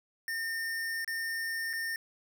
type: tone with dropouts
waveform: square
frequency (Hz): 1817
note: A#6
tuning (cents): -45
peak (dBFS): -33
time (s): 0.28-1.96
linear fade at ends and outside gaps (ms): 1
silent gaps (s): 1.046-1.077 / 1.731-1.735
effects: none